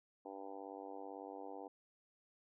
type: harmonic tone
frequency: 98 Hz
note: G2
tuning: in tune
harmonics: 3 / 4 / 5 / 6 / 7 / 8 / 9 / 10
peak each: -53 / -55 / -52 / -59 / -55 / -53 / -57 / -64 dBFS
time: 0.25-1.68 s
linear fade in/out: 5 ms
effects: none